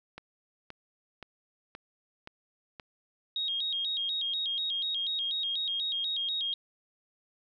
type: click train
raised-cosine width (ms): 0.3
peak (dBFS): -26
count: 6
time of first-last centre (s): 0.18-2.798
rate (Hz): 1.91
type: tone with vibrato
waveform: sine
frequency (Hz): 3494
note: A7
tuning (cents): -13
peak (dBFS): -29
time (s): 3.36-6.54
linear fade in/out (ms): 2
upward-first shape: square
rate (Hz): 4.1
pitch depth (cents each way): 130
effects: none